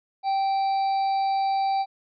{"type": "harmonic tone with a mistuned harmonic", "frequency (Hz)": 780, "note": "G5", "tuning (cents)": -9, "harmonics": [1, 3, 5, 6], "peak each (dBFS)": [-21, -41, -44, -41], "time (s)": [0.23, 1.86], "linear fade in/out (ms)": 50, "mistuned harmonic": 6, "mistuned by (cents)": -20, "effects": []}